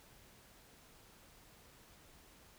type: silence
effects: pink hiss -62 dBFS RMS until 2.58 s